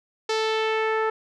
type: tone with low-pass filter sweep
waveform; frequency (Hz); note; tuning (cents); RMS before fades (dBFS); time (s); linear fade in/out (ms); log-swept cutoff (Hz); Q
sawtooth; 440; A4; 0; -24; 0.29-1.1; 5; 5200 to 1500; 1.8
effects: none